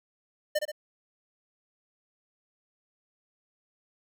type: tone with echo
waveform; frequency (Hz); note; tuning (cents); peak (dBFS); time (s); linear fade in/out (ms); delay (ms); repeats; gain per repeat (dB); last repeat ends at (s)
square; 602; D5; +43; -24; 0.55-0.59; 10; 64; 2; -5; 0.718
effects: none